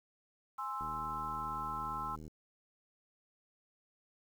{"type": "chord", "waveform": "sine", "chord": "Ab augmented", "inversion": "none", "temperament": "equal", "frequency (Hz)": [830.6, 1046.5, 1318.5], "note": ["Ab5", "C6", "E6"], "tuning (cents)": [0, 0, 0], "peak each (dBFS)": [-44, -40, -40], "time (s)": [0.58, 2.16], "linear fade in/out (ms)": 10}
{"type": "click train", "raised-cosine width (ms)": 3, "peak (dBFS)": -37, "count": 115, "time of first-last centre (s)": [0.81, 2.279], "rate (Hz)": 77.6}
{"effects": ["10-bit"]}